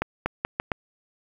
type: accelerating click train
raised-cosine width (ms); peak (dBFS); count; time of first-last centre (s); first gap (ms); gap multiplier
0.5; -9; 5; 0.02-0.718; 240; 0.79
effects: 8-bit